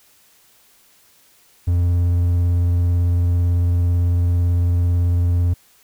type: tone with vibrato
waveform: triangle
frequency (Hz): 87.31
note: F2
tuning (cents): 0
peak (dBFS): -12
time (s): 1.67-5.54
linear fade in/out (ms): 10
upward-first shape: sine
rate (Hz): 18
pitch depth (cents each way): 15
effects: white hiss -54 dBFS RMS until 5.83 s